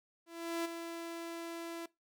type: tone with ADSR envelope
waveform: sawtooth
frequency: 335.3 Hz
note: E4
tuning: 30 cents sharp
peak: -29 dBFS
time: 0.26-1.86 s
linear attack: 390 ms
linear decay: 13 ms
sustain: -8 dB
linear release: 5 ms
effects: noise-tail reverb RT60 0.2 s tail -21 dB re dry